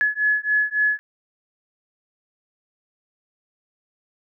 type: beating tone pair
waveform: sine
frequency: 1700 / 1703.6 Hz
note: G#6 / G#6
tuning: +40 / +44 cents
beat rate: 3.6 Hz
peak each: -21 dBFS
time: 0.01-0.99 s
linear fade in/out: 0 ms
effects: none